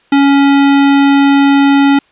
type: tone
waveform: square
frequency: 279.2 Hz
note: C#4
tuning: 13 cents sharp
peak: -6 dBFS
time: 0.12-1.99 s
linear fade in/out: 5 ms
effects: white hiss -51 dBFS RMS until 2.11 s + resampled to 8000 Hz